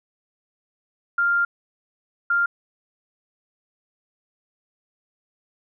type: tone bursts at uneven times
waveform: sine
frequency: 1396.9 Hz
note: F6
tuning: in tune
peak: -17 dBFS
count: 2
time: 1.18-1.45 / 2.3-2.46 s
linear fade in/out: 5 ms
effects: none